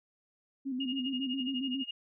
sine tone with vibrato, 261.6 Hz, C4, in tune, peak -32 dBFS, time 0.65-1.84 s, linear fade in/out 20 ms, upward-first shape square, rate 7.3 Hz, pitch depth 65 cents each way
sine tone with tremolo, 2851 Hz, F7, 35 cents sharp, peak -33 dBFS, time 0.8-1.91 s, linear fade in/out 5 ms, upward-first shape sine, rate 12 Hz, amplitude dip 90%
effects none

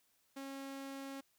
sawtooth tone, 272.8 Hz, C#4, 28 cents flat, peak -40 dBFS, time 0.36-1.21 s, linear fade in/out 10 ms, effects white hiss -75 dBFS RMS until 1.38 s

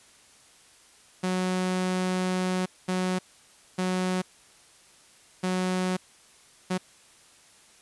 sawtooth tone bursts at uneven times, 184.1 Hz, F#3, 8 cents flat, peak -21 dBFS, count 5, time 1.23-2.66 / 2.88-3.19 / 3.78-4.22 / 5.43-5.97 / 6.7-6.78 s, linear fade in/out 10 ms, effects white hiss -56 dBFS RMS until 7.81 s + resampled to 24000 Hz

